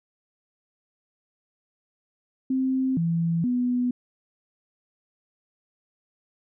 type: tone with pitch steps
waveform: sine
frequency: 261.9 / 167 / 247 Hz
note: C4 / E3 / B3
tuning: +2 / +23 / 0 cents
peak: -21 dBFS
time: 2.5-3.91 s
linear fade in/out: 5 ms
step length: 470 ms
effects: none